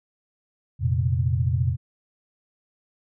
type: chord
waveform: sine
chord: F suspended fourth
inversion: none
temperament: just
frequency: 87.31 / 116.41 / 130.96 Hz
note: F2 / Bb2 / C3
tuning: 0 / -2 / +2 cents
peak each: -24 dBFS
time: 0.79-1.77 s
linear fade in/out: 50 ms
effects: none